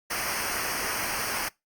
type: noise with comb filter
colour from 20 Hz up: pink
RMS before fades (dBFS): -30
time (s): 0.1-1.49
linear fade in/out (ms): 10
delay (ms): 0.27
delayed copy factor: -0.85
effects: noise-tail reverb RT60 0.2 s tail -23 dB re dry + Opus 48 kbps